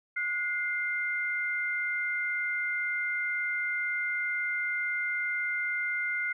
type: tone pair together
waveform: sine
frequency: 1450.9 / 2093 Hz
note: F#6 / C7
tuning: -34 / 0 cents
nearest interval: tritone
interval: 634 cents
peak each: -32 / -30 dBFS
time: 0.16-6.33 s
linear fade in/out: 10 ms
effects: none